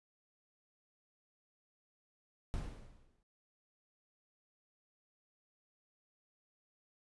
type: noise with exponential decay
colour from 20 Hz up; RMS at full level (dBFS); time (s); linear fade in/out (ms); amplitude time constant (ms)
brown; -37; 2.54-3.23; 0; 150
effects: resampled to 24000 Hz